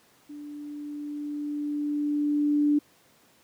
sine tone with level ramp, 293.7 Hz, D4, in tune, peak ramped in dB -38 to -18 dBFS, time 0.29-2.79 s, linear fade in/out 10 ms, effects pink hiss -60 dBFS RMS until 3.43 s + high-pass 150 Hz 12 dB/octave

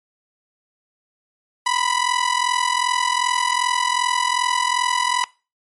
sawtooth ring-modulated tone, 987.8 Hz, B5, in tune, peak -11 dBFS, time 1.66-5.24 s, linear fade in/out 0 ms, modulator 21.3 Hz, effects noise-tail reverb RT60 0.3 s tail -21 dB re dry + MP3 48 kbps

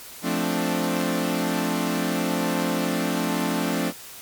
sawtooth chord, D minor seventh, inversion first, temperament equal, 174.61 / 220 / 261.6 / 293.7 Hz, F3 / A3 / C4 / D4, 0 / 0 / 0 / 0 cents, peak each -24 dBFS, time 0.22-3.93 s, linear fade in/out 50 ms, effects white hiss -41 dBFS RMS until 4.21 s + MP3 96 kbps

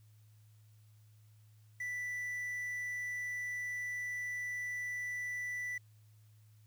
triangle tone with quantisation, 1975.5 Hz, B6, in tune, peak -35 dBFS, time 1.8-5.78 s, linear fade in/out 5 ms, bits 10, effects added 107 Hz sine -59 dBFS peak until 6.66 s + white hiss -74 dBFS RMS until 6.66 s

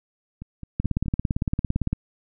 two click trains, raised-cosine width 5 ms, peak -23 / -10 dBFS, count 4 / 21, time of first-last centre 0.42-1.06 / 0.8-1.93 s, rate 4.69 / 17.7 Hz, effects none

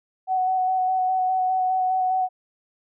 sine tone with vibrato, 746 Hz, F#5, 14 cents sharp, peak -19 dBFS, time 0.27-2.29 s, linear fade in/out 50 ms, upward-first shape square, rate 4.9 Hz, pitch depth 13 cents each way, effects none

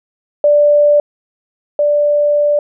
sine tone pair in turn, 587.3 / 587.3 Hz, D5 / D5, 0 / 0 cents, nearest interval unison, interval 0 cents, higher neither, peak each -6 / -9 dBFS, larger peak first, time 0.44-1 / 1.79-2.59 s, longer second, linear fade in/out 2 ms, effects none

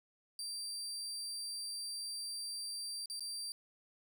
30% pulse tone with dropouts, 4699 Hz, D8, in tune, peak -37 dBFS, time 0.39-3.52 s, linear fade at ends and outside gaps 1 ms, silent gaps 3.058-3.099 / 3.195-3.206 s, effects none

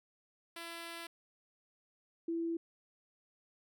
5% pulse / sine tone pair in turn, 336.2 / 333.1 Hz, E4 / E4, +34 / +18 cents, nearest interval unison, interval 16 cents, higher first, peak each -32 / -33 dBFS, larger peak first, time 0.56-1.07 / 2.28-2.57 s, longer first, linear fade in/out 5 ms, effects none

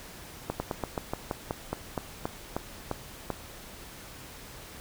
slowing click train, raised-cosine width 1 ms, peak -15 dBFS, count 14, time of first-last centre 0.5-3.303 s, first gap 100 ms, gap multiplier 1.12, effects pink hiss -46 dBFS RMS until 4.8 s

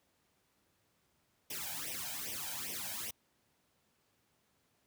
white noise with flanger, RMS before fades -41 dBFS, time 1.5-3.11 s, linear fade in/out 5 ms, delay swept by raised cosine 0.34 to 1.31 ms, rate 2.5 Hz, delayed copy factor +0.9, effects pink hiss -75 dBFS RMS until 4.86 s + high-pass 80 Hz 12 dB/octave

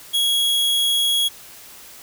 45% pulse tone, 3322 Hz, G#7, in tune, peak -16 dBFS, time 0.13-1.29 s, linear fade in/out 20 ms, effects white hiss -42 dBFS RMS until 2.02 s

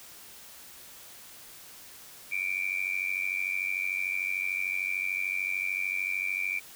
sine tone with amplitude modulation, 2349 Hz, D7, in tune, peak -24 dBFS, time 2.31-6.6 s, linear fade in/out 20 ms, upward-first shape sine, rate 93.4 Hz, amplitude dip 95%, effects white hiss -49 dBFS RMS until 6.75 s

